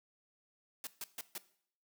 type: noise bursts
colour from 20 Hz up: white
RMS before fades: -42 dBFS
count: 4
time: 0.84-1.38 s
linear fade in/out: 2 ms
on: 30 ms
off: 140 ms
effects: noise-tail reverb RT60 0.6 s tail -17 dB re dry + high-pass 200 Hz 12 dB/octave